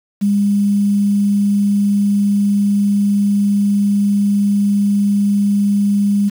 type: tone with quantisation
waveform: sine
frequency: 202.4 Hz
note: G#3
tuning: 44 cents flat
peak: -11 dBFS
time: 0.21-6.3 s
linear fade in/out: 20 ms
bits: 6
effects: none